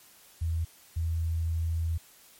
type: tone pair in turn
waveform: sine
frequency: 82.2 / 82.2 Hz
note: E2 / E2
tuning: -4 / -4 cents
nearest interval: unison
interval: 0 cents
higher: neither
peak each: -26 dBFS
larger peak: neither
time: 0.41-0.65 / 0.96-1.98 s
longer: second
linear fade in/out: 10 ms
effects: white hiss -56 dBFS RMS until 2.39 s + MP3 64 kbps